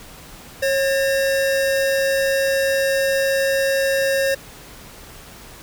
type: tone pair together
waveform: square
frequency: 544 / 1800.4 Hz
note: C#5 / A6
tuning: -33 / +39 cents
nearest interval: octave + major sixth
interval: 2072 cents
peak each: -18 / -26 dBFS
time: 0.62-4.35 s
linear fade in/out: 10 ms
effects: pink hiss -41 dBFS RMS until 5.62 s